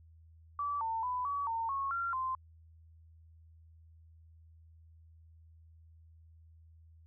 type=tone with pitch steps; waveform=sine; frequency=1154 / 901 / 998 / 1136 / 910 / 1098 / 1377 / 1040 Hz; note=D6 / A5 / B5 / C#6 / A#5 / C#6 / F6 / C6; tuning=-31 / +41 / +18 / +42 / -42 / -17 / -25 / -11 cents; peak=-32 dBFS; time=0.59-2.35 s; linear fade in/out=2 ms; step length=220 ms; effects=added 81 Hz sine -56 dBFS peak until 7.06 s